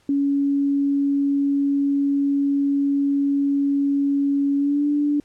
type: tone with pitch glide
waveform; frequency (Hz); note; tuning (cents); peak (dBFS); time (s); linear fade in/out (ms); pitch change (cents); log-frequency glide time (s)
sine; 280.8 to 291.7; C#4 to D4; +22 to -12; -17; 0.09-5.2; 2; +66; 4.57-4.87
effects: pink hiss -60 dBFS RMS until 5.24 s + low-pass 9000 Hz 12 dB/octave